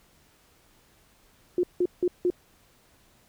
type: tone bursts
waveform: sine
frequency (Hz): 356.8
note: F4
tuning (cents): +37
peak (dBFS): -20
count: 4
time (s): 1.58-2.302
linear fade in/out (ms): 2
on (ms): 53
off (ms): 170
effects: pink hiss -61 dBFS RMS until 3.28 s